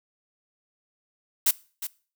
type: noise with echo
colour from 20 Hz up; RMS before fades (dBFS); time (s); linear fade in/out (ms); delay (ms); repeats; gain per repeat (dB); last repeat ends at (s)
blue; -20; 1.46-1.51; 5; 360; 1; -12; 1.87
effects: noise-tail reverb RT60 0.4 s tail -21 dB re dry